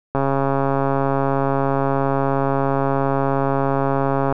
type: click train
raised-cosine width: 1 ms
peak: -6 dBFS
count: 573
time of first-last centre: 0.15-4.325 s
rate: 137 Hz
effects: none